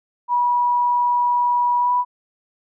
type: tone with pitch glide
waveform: sine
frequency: 971 to 984 Hz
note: B5 to B5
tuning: -30 to -7 cents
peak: -15 dBFS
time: 0.28-2.05 s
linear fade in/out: 50 ms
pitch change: +23 cents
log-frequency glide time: 1.79-1.92 s
effects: none